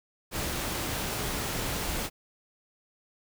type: noise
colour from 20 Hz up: pink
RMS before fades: -32 dBFS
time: 0.31-2.1 s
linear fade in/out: 50 ms
effects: none